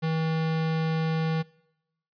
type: tone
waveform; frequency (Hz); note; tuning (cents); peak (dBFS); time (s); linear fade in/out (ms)
square; 160.5; E3; -46; -25; 0.02-1.43; 20
effects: noise-tail reverb RT60 0.9 s tail -24 dB re dry + resampled to 11025 Hz